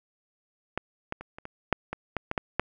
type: clicks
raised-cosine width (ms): 0.5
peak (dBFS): -13 / -16 / -25 / -26 / -23 / -6 / -17 / -13 / -14 / -11 / -8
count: 11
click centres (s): 0.776 / 1.124 / 1.21 / 1.385 / 1.454 / 1.727 / 1.93 / 2.167 / 2.314 / 2.378 / 2.596
effects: none